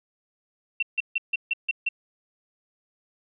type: tone bursts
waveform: sine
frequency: 2712 Hz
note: E7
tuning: 49 cents sharp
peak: -21 dBFS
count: 7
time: 0.8-1.889 s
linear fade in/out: 5 ms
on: 27 ms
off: 150 ms
effects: none